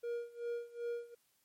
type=tone with tremolo; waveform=triangle; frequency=473.4 Hz; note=A#4; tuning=27 cents sharp; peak=-33 dBFS; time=0.03-1.15 s; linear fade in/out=10 ms; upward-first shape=sine; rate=2.6 Hz; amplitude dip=90%; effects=white hiss -75 dBFS RMS until 1.44 s + MP3 64 kbps